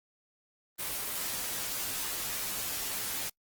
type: noise with comb filter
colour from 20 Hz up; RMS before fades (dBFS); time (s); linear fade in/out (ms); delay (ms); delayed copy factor
white; -35; 0.78-3.3; 20; 13; -0.8
effects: noise-tail reverb RT60 0.1 s tail -26 dB re dry + Opus 24 kbps